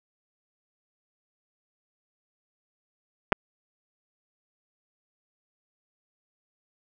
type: clicks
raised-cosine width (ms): 0.5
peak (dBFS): -5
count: 2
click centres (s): 3.322 / 3.327
effects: none